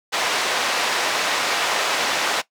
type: band-pass noise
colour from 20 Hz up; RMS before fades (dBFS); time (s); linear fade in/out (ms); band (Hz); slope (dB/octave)
pink; -22; 0.12-2.42; 20; 640 to 5500; 12
effects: noise-tail reverb RT60 0.1 s tail -17 dB re dry